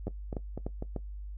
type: two click trains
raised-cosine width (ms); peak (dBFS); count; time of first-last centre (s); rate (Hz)
2; -23 / -21; 4 / 4; 0.08-0.824 / 0.07-0.963; 4.03 / 3.36
effects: noise-tail reverb RT60 0.1 s tail -17 dB re dry + added 50 Hz sine -38 dBFS peak until 1.37 s